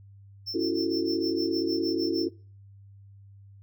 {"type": "tone with tremolo", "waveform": "triangle", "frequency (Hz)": 5350, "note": "E8", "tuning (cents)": 25, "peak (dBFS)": -29, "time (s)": [0.46, 2.28], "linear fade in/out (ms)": 20, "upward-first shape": "sine", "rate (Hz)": 6.5, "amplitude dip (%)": 95}
{"type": "chord", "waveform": "sine", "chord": "F# minor seventh", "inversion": "second", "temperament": "just", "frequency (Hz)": [277.5, 333, 370, 444], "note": ["C#4", "E4", "F#4", "A4"], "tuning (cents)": [2, 18, 0, 16], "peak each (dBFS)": [-32, -27, -30, -33], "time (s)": [0.54, 2.29], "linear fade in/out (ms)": 10}
{"effects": ["noise-tail reverb RT60 0.4 s tail -21 dB re dry", "added 99 Hz sine -48 dBFS peak until 3.62 s"]}